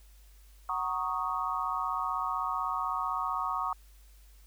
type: chord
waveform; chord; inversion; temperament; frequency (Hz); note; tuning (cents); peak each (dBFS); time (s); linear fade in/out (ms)
sine; D# minor seventh; first; equal with one note detuned; 746.9 / 932.3 / 1108.7 / 1244.5; F#5 / A#5 / C#6 / D#6; +16 / 0 / 0 / 0; -38 / -36 / -33 / -34; 0.69-3.73; 2
effects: added 50 Hz sine -53 dBFS peak until 4.46 s + white hiss -64 dBFS RMS until 4.46 s